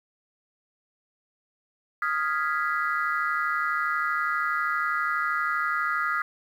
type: chord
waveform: sine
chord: F half-diminished seventh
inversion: third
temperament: equal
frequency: 1244.5 / 1396.9 / 1661.2 / 1975.5 Hz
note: Eb6 / F6 / Ab6 / Cb7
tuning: 0 / 0 / 0 / 0 cents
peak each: -27 / -28 / -31 / -32 dBFS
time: 2.02-6.22 s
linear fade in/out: 2 ms
effects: tanh soft clip ceiling -14 dBFS + 9-bit